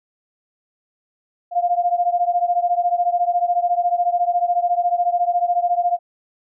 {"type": "beating tone pair", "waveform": "sine", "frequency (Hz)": [698.5, 712.5], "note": ["F5", "F5"], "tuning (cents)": [0, 34], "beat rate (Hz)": 14, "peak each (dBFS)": [-18, -20], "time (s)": [1.51, 5.99], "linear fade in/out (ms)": 50, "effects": []}